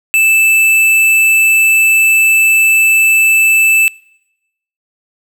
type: tone with tanh clipping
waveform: sine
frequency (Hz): 2637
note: E7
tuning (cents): 0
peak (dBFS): -8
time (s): 0.14-3.88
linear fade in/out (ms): 0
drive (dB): 18
effects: noise-tail reverb RT60 0.9 s tail -25 dB re dry